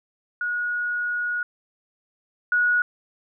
sine tone pair in turn, 1451 / 1457.6 Hz, F#6 / F#6, -34 / -26 cents, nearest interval unison, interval 8 cents, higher second, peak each -23 / -17 dBFS, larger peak second, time 0.41-1.43 / 2.52-2.82 s, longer first, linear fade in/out 2 ms, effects none

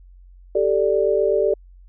sine chord, G suspended second, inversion none, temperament equal, 392 / 440 / 587.3 Hz, G4 / A4 / D5, 0 / 0 / 0 cents, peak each -20 / -20 / -20 dBFS, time 0.55-1.54 s, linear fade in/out 5 ms, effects added 45 Hz sine -43 dBFS peak until 1.88 s

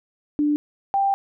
sine tone pair in turn, 295.5 / 788.9 Hz, D4 / G5, +11 / +11 cents, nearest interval octave + perfect fourth, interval 1700 cents, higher second, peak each -17 dBFS, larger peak neither, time 0.39-0.56 / 0.94-1.14 s, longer second, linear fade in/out 0 ms, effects none

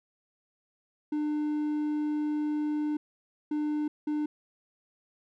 triangle tone bursts at uneven times, 300 Hz, D4, 37 cents sharp, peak -25 dBFS, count 3, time 1.12-2.97 / 3.51-3.88 / 4.07-4.26 s, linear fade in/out 5 ms, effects none

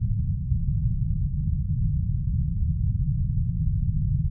white low-pass noise, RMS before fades -24 dBFS, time 0-4.3 s, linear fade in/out 20 ms, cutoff 160 Hz, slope 48 dB/octave, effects none

